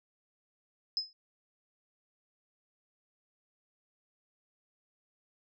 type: tone with exponential decay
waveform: sine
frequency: 5100 Hz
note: D#8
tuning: 42 cents sharp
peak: -25 dBFS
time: 0.97-1.13 s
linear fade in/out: 1 ms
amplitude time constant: 34 ms
effects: tanh soft clip ceiling -21 dBFS